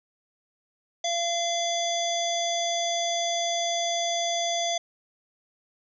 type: harmonic tone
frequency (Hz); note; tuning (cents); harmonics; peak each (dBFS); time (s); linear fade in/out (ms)
684; F5; -36; 1 / 3 / 5 / 7 / 9 / 10; -27 / -37 / -30 / -39 / -32 / -43; 1.04-4.78; 5
effects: none